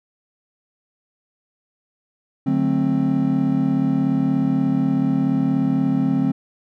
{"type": "chord", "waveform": "triangle", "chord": "D dominant seventh", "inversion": "none", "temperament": "just", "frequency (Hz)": [146.83, 183.54, 220.2, 264.3], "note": ["D3", "F#3", "A3", "C4"], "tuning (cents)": [0, -14, 2, 18], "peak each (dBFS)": [-22, -22, -22, -17], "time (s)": [2.46, 6.32], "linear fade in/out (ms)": 10, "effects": []}